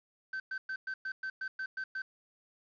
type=tone bursts; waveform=triangle; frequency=1542 Hz; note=G6; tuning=29 cents flat; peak=-33 dBFS; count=10; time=0.33-2.02 s; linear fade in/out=5 ms; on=70 ms; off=110 ms; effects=resampled to 11025 Hz + 10-bit